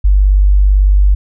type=tone; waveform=sine; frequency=49 Hz; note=G1; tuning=in tune; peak=-5 dBFS; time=0.04-1.15 s; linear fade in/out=10 ms; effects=none